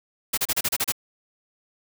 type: noise bursts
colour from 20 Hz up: white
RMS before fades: -23 dBFS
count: 8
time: 0.33-0.922 s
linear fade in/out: 10 ms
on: 46 ms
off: 32 ms
effects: none